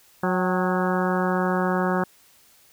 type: harmonic tone with a mistuned harmonic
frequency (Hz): 182.7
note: F#3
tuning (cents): -22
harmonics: 1 / 2 / 3 / 4 / 5 / 6 / 7 / 8 / 9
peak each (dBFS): -24 / -27 / -29 / -30 / -31 / -32 / -32 / -33 / -34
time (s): 0.23-2.04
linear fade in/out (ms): 5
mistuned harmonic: 4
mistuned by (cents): +54
effects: white hiss -56 dBFS RMS until 2.72 s